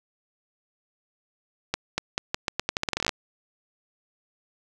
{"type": "accelerating click train", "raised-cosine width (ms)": 0.2, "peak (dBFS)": -7, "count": 18, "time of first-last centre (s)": [1.74, 3.092], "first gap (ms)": 240, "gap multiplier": 0.83, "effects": []}